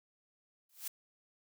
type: noise with exponential growth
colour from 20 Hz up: blue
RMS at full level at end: -36 dBFS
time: 0.69-0.88 s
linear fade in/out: 5 ms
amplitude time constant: 41 ms
effects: none